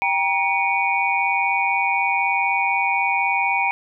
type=tone cluster; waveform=sine; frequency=789 / 945 / 2252 / 2433 Hz; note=G5 / A#5 / C#7 / D#7; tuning=+11 / +23 / +27 / -39 cents; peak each=-23 dBFS; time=0.02-3.71 s; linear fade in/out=0 ms; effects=none

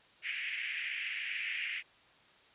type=band-pass noise; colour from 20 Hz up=pink; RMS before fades=-38 dBFS; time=0.22-1.83 s; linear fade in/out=50 ms; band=1900 to 2800 Hz; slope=48 dB/octave; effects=white hiss -62 dBFS RMS until 2.54 s + resampled to 8000 Hz

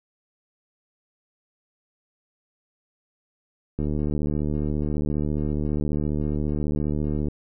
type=click train; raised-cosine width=3 ms; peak=-14 dBFS; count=262; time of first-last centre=3.79-7.284 s; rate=74.7 Hz; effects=none

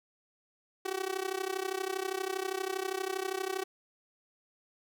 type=tone with amplitude modulation; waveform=sawtooth; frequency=379.5 Hz; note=F#4; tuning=44 cents sharp; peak=-25 dBFS; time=0.85-3.64 s; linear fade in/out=10 ms; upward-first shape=sine; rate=32.5 Hz; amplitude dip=90%; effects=none

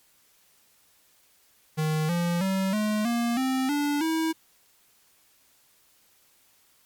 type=tone with pitch steps; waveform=square; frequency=155.56 / 172.6 / 191.52 / 212.5 / 235.8 / 261.6 / 290.3 / 322.1 Hz; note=D#3 / F3 / G3 / G#3 / A#3 / C4 / D4 / E4; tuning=0 / -20 / -40 / +40 / +20 / 0 / -20 / -40 cents; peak=-24 dBFS; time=1.77-4.33 s; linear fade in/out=20 ms; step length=320 ms; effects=white hiss -62 dBFS RMS until 6.85 s + MP3 96 kbps

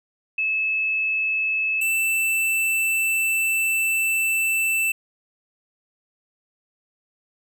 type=tone pair in turn; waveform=sine / square; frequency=2600 / 2658 Hz; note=E7 / E7; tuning=-24 / +14 cents; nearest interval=unison; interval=38 cents; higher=second; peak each=-20 dBFS; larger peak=neither; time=0.38-1.81 / 1.81-4.92 s; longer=second; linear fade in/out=5 ms; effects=none

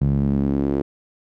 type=tone with band-pass filter sweep; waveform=sawtooth; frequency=69.3 Hz; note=C#2; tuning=in tune; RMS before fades=-20 dBFS; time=0.01-0.82 s; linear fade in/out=5 ms; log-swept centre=150 to 350 Hz; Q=2.5; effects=none

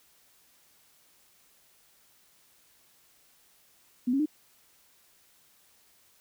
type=tone with pitch steps; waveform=sine; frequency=246.9 / 274 / 304 Hz; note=B3 / C#4 / D#4; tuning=0 / -20 / -40 cents; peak=-23 dBFS; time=4.07-4.259 s; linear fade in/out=10 ms; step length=63 ms; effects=white hiss -63 dBFS RMS until 6.2 s

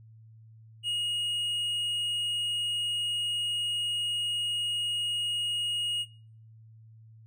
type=tone with hard clipping; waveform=sine; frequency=2876 Hz; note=F#7; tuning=50 cents flat; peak=-28 dBFS; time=0.83-6.06 s; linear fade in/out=50 ms; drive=4 dB; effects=noise-tail reverb RT60 0.5 s tail -21 dB re dry + added 111 Hz sine -50 dBFS peak until 7.26 s

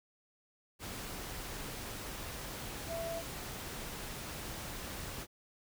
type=tone in noise; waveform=sine; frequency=666 Hz; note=E5; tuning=18 cents sharp; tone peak=-37 dBFS; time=2.87-3.23 s; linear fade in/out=50 ms; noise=pink; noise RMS=-43 dBFS; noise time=0.79-5.27 s; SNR=+3 dB; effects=none

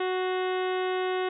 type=harmonic tone with a mistuned harmonic; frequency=370 Hz; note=F#4; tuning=in tune; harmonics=1 / 2 / 3 / 4 / 5 / 6 / 7 / 8 / 9 / 10; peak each=-27 / -33 / -37 / -39 / -41 / -43 / -44 / -45 / -46 / -47 dBFS; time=0-1.29 s; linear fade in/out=5 ms; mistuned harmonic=6; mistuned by=-79 cents; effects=none

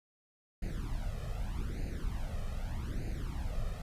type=noise with flanger; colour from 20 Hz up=brown; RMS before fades=-36 dBFS; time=0.62-3.82 s; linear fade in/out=5 ms; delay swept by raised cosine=0.44 to 1.64 ms; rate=0.82 Hz; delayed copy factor=+0.85; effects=resampled to 32000 Hz

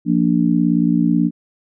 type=chord; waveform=sine; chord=Bb major; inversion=second; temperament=just; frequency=174.81 / 233.1 / 291.4 Hz; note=F3 / Bb3 / D4; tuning=+2 / 0 / -13 cents; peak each=-17 dBFS; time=0.05-1.31 s; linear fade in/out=50 ms; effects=none

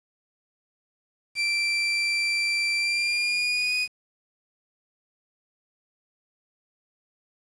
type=tone with pitch glide; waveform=30% pulse; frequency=2349 to 2484 Hz; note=D7 to D#7; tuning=0 to -3 cents; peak=-20 dBFS; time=1.35-3.88 s; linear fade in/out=50 ms; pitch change=+97 cents; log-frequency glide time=2.77-3.75 s; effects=resampled to 22050 Hz + 8-bit

